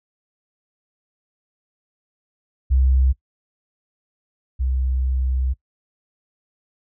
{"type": "tone pair in turn", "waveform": "sine", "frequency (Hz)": [65.2, 64.49], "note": ["C2", "C2"], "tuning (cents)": [-5, -24], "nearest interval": "unison", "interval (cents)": 19, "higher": "first", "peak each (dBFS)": [-13, -18], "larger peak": "first", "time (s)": [[2.7, 3.13], [4.59, 5.54]], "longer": "second", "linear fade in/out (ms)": 20, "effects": ["noise-tail reverb RT60 0.1 s tail -21 dB re dry"]}